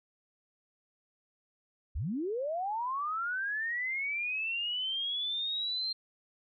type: linear sweep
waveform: sine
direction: up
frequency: 46.91 to 4186 Hz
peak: -31 dBFS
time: 1.95-5.93 s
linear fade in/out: 10 ms
effects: none